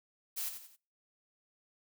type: noise with echo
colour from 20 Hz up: blue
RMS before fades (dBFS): -37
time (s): 0.36-0.5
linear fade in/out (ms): 20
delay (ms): 89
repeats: 3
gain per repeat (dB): -8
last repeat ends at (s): 0.767
effects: noise-tail reverb RT60 0.4 s tail -24 dB re dry